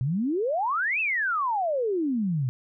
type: exponential two-way sweep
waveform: sine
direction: up then down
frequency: 120 to 2695 to 120 Hz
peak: -23 dBFS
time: 0.01-2.49 s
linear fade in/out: 0 ms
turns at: 1 s
effects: none